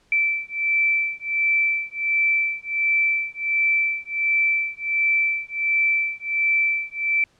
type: beating tone pair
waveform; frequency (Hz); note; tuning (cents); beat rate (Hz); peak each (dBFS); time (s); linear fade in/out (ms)
sine; 2328 / 2329.4; D7 / D7; -16 / -15; 1.4; -22; 0.12-7.24; 2
effects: pink hiss -61 dBFS RMS until 7.39 s + low-pass 7000 Hz 12 dB/octave